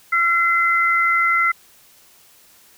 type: tone pair together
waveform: sine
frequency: 1360 / 2048 Hz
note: F6 / C7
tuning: -46 / -38 cents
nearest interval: perfect fifth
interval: 708 cents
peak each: -17 dBFS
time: 0.12-1.52 s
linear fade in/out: 10 ms
effects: white hiss -51 dBFS RMS until 2.77 s